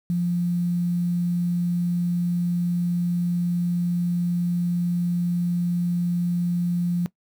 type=tone with quantisation; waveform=sine; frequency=174.61 Hz; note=F3; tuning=in tune; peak=-20 dBFS; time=0.1-7.06 s; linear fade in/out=0 ms; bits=8; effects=noise-tail reverb RT60 0.1 s tail -19 dB re dry